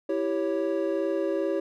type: chord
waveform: triangle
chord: C# diminished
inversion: first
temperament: equal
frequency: 329.6 / 392 / 554.4 Hz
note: E4 / G4 / C#5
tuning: 0 / 0 / 0 cents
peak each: -27 dBFS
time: 0.09-1.6 s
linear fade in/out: 5 ms
effects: none